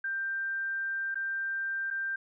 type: tone with dropouts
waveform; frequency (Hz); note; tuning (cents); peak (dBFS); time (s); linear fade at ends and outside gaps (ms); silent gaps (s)
sine; 1575; G6; +8; -30; 0.04-2.16; 5; 1.145-1.155 / 1.904-1.909
effects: none

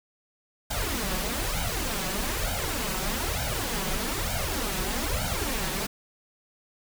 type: noise with flanger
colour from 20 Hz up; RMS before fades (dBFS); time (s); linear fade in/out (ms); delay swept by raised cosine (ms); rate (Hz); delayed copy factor
pink; -29; 0.7-5.87; 10; 1.3 to 5.4; 1.1; +0.95
effects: none

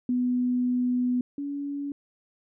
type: tone pair in turn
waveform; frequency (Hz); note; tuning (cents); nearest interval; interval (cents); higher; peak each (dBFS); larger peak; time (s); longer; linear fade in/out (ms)
sine; 248.2 / 283.9; B3 / C#4; +9 / +41; major second; 232; second; -22 / -29; first; 0.09-1.21 / 1.38-1.92; first; 2
effects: none

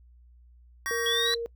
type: chord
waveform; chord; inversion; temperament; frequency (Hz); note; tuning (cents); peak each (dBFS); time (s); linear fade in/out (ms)
square; G diminished; second; just; 1128.9 / 1568 / 1881.6; Db6 / G6 / Bb6; +31 / 0 / +16; -37 / -37 / -32; 0.86-1.34; 0
type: tone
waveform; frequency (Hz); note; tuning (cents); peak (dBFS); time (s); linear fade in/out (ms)
sine; 466.2; A#4; 0; -29; 0.91-1.46; 0
type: linear sweep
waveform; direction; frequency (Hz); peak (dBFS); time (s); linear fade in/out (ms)
sine; up; 3300 to 4031; -25; 1.06-1.35; 2
effects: noise-tail reverb RT60 0.1 s tail -23 dB re dry + added 60 Hz sine -52 dBFS peak until 1.55 s

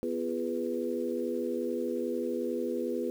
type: harmonic tone with a mistuned harmonic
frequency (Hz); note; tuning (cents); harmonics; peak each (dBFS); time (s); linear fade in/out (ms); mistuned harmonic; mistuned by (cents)
82.41; E2; 0; 3 / 4 / 5 / 6; -35 / -35 / -35 / -35; 0.03-3.1; 0; 4; +58
effects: 9-bit

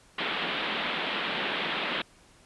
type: band-pass noise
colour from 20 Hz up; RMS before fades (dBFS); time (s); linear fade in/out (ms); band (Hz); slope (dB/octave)
white; -31; 0.18-2.02; 5; 160 to 3600; 48
effects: pink hiss -58 dBFS RMS until 2.45 s + resampled to 24000 Hz

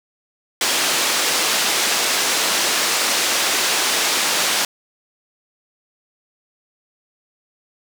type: band-pass noise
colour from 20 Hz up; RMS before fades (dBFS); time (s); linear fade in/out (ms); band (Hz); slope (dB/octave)
white; -19; 0.61-4.65; 2; 290 to 6600; 12
effects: none

